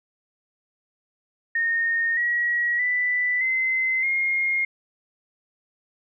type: tone with pitch steps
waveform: sine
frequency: 1842 / 1911.4 / 1983.4 / 2058 / 2136 Hz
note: A#6 / A#6 / B6 / C7 / C7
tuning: -21 / +43 / +7 / -29 / +35 cents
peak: -20 dBFS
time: 1.55-4.65 s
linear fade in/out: 5 ms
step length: 620 ms
effects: none